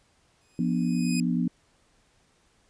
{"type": "tone with exponential growth", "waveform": "10% pulse", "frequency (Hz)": 2500, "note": "D#7", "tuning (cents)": 8, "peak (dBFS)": -20, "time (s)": [0.41, 1.2], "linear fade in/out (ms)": 1, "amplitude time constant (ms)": 170}
{"type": "chord", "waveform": "sine", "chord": "B diminished", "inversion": "second", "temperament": "equal with one note detuned", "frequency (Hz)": [174.61, 243.8, 293.7], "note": ["F3", "B3", "D4"], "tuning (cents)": [0, -22, 0], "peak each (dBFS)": [-26, -26, -32], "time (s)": [0.59, 1.48], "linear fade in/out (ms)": 2}
{"effects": ["pink hiss -65 dBFS RMS until 2.69 s", "resampled to 22050 Hz"]}